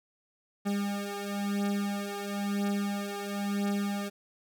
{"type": "beating tone pair", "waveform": "40% pulse", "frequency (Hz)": [201.3, 202.29], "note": ["G3", "G#3"], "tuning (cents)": [46, -45], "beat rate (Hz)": 0.99, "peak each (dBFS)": [-31, -33], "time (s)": [0.65, 4.1], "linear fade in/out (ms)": 20, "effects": []}